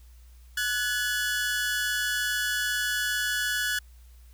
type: tone pair together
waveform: sawtooth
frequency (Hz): 1477.6 / 1700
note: F#6 / G#6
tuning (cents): -3 / +40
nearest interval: major second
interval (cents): 243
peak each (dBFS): -25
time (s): 0.57-3.79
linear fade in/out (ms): 5
effects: added 60 Hz sine -48 dBFS peak until 4.33 s + white hiss -63 dBFS RMS until 4.33 s